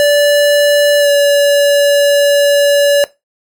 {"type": "tone with pitch glide", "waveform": "square", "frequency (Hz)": [581, 572.3], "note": ["D5", "D5"], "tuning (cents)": [-19, -45], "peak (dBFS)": -7, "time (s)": [0, 3.04], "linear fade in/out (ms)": 0, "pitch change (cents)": -26, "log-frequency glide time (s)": [0.99, 1.09], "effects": ["noise-tail reverb RT60 0.2 s tail -18 dB re dry", "MP3 96 kbps"]}